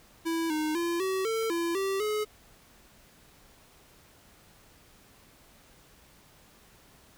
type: tone with pitch steps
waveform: square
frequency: 329.8 / 308.1 / 341.6 / 379.8 / 448.2 / 338.8 / 388.5 / 424.8 Hz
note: E4 / D#4 / F4 / F#4 / A4 / E4 / G4 / G#4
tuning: +1 / -17 / -38 / +45 / +32 / +48 / -16 / +39 cents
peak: -28 dBFS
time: 0.25-2.25 s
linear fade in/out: 20 ms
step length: 250 ms
effects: pink hiss -58 dBFS RMS until 7.17 s